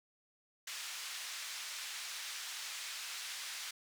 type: band-pass noise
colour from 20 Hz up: white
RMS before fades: -44 dBFS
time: 0.67-3.71 s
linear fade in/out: 5 ms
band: 1400 to 6000 Hz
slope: 12 dB/octave
effects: none